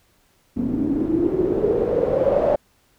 white noise with low-pass filter sweep, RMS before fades -20 dBFS, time 0.56-2.56 s, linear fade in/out 10 ms, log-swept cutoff 250 to 620 Hz, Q 8.5, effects pink hiss -61 dBFS RMS until 2.98 s

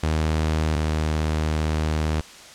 sawtooth tone pair in turn, 78.3 / 77.67 Hz, D#2 / D#2, +11 / -2 cents, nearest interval unison, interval 13 cents, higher first, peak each -16 / -17 dBFS, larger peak first, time 0.03-0.76 / 0.76-2.21 s, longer second, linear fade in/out 5 ms, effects white hiss -43 dBFS RMS until 2.54 s + low-pass 7000 Hz 12 dB/octave

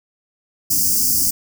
white band-stop noise, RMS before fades -17 dBFS, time 0.7-1.31 s, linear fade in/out 10 ms, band 320 to 4800 Hz, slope 96 dB/octave, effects none

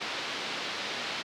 white low-pass noise, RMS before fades -35 dBFS, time 0-1.23 s, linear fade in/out 20 ms, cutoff 4300 Hz, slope 24 dB/octave, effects high-pass 200 Hz 12 dB/octave

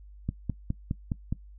click train, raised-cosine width 5 ms, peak -16 dBFS, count 6, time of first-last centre 0.29-1.325 s, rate 4.83 Hz, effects noise-tail reverb RT60 0.1 s tail -19 dB re dry + added 50 Hz sine -46 dBFS peak until 1.58 s

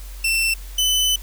sawtooth tone pair in turn, 2686 / 3015 Hz, E7 / F#7, +32 / +32 cents, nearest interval major second, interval 200 cents, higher second, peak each -14 / -13 dBFS, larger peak second, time 0.24-0.54 / 0.78-1.16 s, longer second, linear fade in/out 5 ms, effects added 46 Hz sine -32 dBFS peak until 1.22 s + white hiss -44 dBFS RMS until 1.22 s

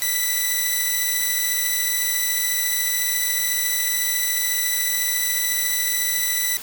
5% pulse beating tone pair, 1975.5 / 1989.5 Hz, B6 / B6, 0 / +12 cents, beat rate 14 Hz, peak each -10 / -18 dBFS, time 0.02-6.57 s, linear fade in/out 0 ms, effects white hiss -35 dBFS RMS until 6.62 s

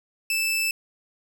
sawtooth tone, 2637 Hz, E7, in tune, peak -19 dBFS, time 0.3-0.71 s, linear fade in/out 2 ms, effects none

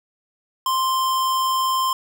square tone, 1046.5 Hz, C6, in tune, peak -19 dBFS, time 0.66-1.93 s, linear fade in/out 2 ms, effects none

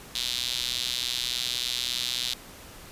sawtooth tone with high-pass filter, 123.47 Hz, B2, in tune, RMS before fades -30 dBFS, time 0.15-2.34 s, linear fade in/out 5 ms, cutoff 3700 Hz, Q 3.6, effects pink hiss -46 dBFS RMS until 2.91 s + resampled to 32000 Hz

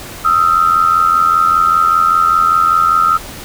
sine tone pair together, 1261 / 1346.1 Hz, D#6 / E6, +23 / +36 cents, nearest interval minor second, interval 113 cents, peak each -11 dBFS, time 0.24-3.18 s, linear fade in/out 20 ms, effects pink hiss -30 dBFS RMS until 3.44 s

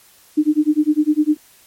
sine tone with tremolo, 303.2 Hz, D#4, 45 cents flat, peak -9 dBFS, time 0.37-1.37 s, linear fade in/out 10 ms, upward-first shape sine, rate 9.9 Hz, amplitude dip 100%, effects white hiss -50 dBFS RMS until 1.66 s + MP3 64 kbps

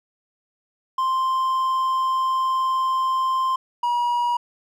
triangle tone pair in turn, 1046.5 / 961.3 Hz, C6 / B5, 0 / -47 cents, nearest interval minor second, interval 147 cents, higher first, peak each -17 dBFS, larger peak neither, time 0.98-3.56 / 3.83-4.37 s, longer first, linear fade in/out 5 ms, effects none

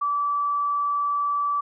sine tone, 1156 Hz, D6, 28 cents flat, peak -21 dBFS, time 0.01-1.61 s, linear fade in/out 10 ms, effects none

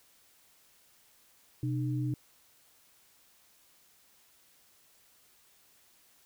sine tone pair together, 127.3 / 302.8 Hz, C3 / D#4, -47 / -47 cents, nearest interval octave + minor third, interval 1500 cents, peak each -30 / -35 dBFS, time 1.63-2.14 s, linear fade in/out 2 ms, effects white hiss -64 dBFS RMS until 6.25 s

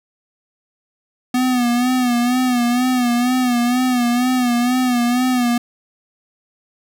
square tone with vibrato, 246.9 Hz, B3, in tune, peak -15 dBFS, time 1.34-5.58 s, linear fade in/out 5 ms, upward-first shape sine, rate 2.1 Hz, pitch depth 61 cents each way, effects none

